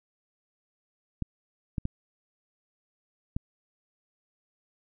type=clicks; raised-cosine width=5 ms; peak=-17 dBFS; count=4; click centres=1.223 / 1.782 / 1.854 / 3.365 s; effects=none